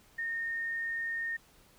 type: tone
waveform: sine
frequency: 1836 Hz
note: A#6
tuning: 27 cents flat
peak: -32 dBFS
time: 0.18-1.37 s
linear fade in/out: 10 ms
effects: pink hiss -62 dBFS RMS until 1.78 s